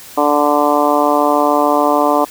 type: harmonic tone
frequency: 146.83 Hz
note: D3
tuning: in tune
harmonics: 2 / 3 / 4 / 5 / 6 / 7 / 8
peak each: -17 / -20 / -16 / -17 / -19 / -17 / -21 dBFS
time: 0.17-2.25 s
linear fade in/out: 10 ms
effects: white hiss -36 dBFS RMS until 2.3 s